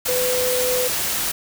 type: tone in noise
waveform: sine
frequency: 502 Hz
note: B4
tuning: 28 cents sharp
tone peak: -20 dBFS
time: 0.08-0.88 s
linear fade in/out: 10 ms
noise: white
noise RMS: -23 dBFS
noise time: 0.05-1.32 s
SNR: 0 dB
effects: none